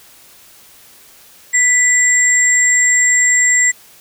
sine tone pair together, 1975.5 / 7445 Hz, B6 / A#8, 0 / -3 cents, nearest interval octave + major seventh, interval 2297 cents, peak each -12 dBFS, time 1.53-3.72 s, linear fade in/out 20 ms, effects white hiss -44 dBFS RMS until 4 s

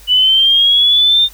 sine linear sweep, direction up, 2960 to 3636 Hz, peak -7 dBFS, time 0.07-1.29 s, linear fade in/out 50 ms, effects added 50 Hz sine -39 dBFS peak until 1.33 s + white hiss -42 dBFS RMS until 1.33 s

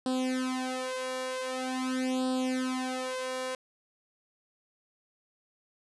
sawtooth tone with flanger, 257.3 Hz, C4, 29 cents flat, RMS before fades -32 dBFS, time 0.06-3.55 s, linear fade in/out 2 ms, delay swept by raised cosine 0.23 to 2.13 ms, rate 0.45 Hz, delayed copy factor +1, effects resampled to 24000 Hz

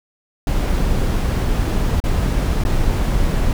brown noise with dropouts, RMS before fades -17 dBFS, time 0.47-3.53 s, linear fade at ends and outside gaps 2 ms, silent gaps 2.002-2.039 / 2.638-2.65 s, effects none

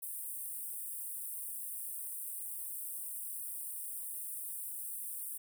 pink high-pass noise, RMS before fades -42 dBFS, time 0.02-5.38 s, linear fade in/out 10 ms, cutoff 8500 Hz, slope 96 dB/octave, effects none

